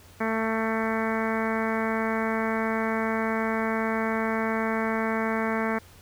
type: harmonic tone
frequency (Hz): 222.7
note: A3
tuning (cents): +21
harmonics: 1 / 2 / 3 / 4 / 5 / 6 / 7 / 8 / 9 / 10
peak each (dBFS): -28 / -31 / -33 / -34 / -35 / -36 / -36 / -37 / -38 / -38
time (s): 0.2-5.79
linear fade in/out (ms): 10
effects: added 90 Hz sine -53 dBFS peak until 6.01 s + pink hiss -53 dBFS RMS until 6.01 s